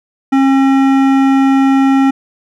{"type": "tone with hard clipping", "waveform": "triangle", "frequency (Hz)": 270, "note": "C#4", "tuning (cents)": -45, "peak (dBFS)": -9, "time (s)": [0.32, 2.11], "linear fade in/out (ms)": 10, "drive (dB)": 18, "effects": []}